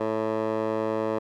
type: tone with band-pass filter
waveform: 15% pulse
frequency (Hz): 110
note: A2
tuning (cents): 0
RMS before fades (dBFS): -27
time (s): 0-1.19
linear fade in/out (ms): 10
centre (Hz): 640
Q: 2.6
effects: none